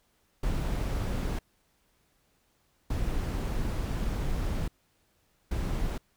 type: noise bursts at uneven times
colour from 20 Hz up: brown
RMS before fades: -30 dBFS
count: 3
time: 0.43-1.39 / 2.9-4.68 / 5.51-5.98 s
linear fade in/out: 5 ms
effects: pink hiss -70 dBFS RMS until 6.16 s